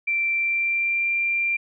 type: tone with pitch glide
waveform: sine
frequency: 2349 to 2374 Hz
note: D7 to D7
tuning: 0 to +18 cents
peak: -20 dBFS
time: 0.07-1.57 s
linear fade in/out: 10 ms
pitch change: +18 cents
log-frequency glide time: 0.33-1.1 s
effects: none